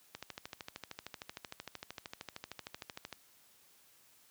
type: click train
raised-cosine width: 0.2 ms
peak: -25 dBFS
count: 40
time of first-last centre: 0.15-3.127 s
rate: 13.1 Hz
effects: white hiss -65 dBFS RMS until 4.3 s + high-pass 60 Hz 12 dB/octave